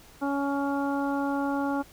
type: harmonic tone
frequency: 280 Hz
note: C#4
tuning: 18 cents sharp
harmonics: 1 / 2 / 3 / 4 / 5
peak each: -27 / -34 / -32 / -38 / -37 dBFS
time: 0.21-1.83 s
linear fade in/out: 20 ms
effects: pink hiss -53 dBFS RMS until 1.92 s